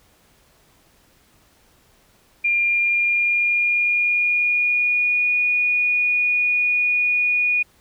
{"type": "tone with pitch glide", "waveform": "sine", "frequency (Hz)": [2400, 2455], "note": ["D7", "D#7"], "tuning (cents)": [37, -24], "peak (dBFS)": -16, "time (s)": [2.44, 7.63], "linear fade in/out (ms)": 10, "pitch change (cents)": 39, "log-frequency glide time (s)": [2.68, 5.33], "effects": ["pink hiss -57 dBFS RMS until 7.8 s"]}